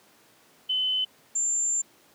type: tone pair in turn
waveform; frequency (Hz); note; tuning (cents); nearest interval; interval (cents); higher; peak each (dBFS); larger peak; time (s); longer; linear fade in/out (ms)
sine; 3034 / 7270; F#7 / A#8; +43 / -44; octave + minor third; 1513; second; -23 / -23; neither; 0.69-1.05 / 1.35-1.82; second; 10
effects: pink hiss -58 dBFS RMS until 2.14 s + high-pass 200 Hz 12 dB/octave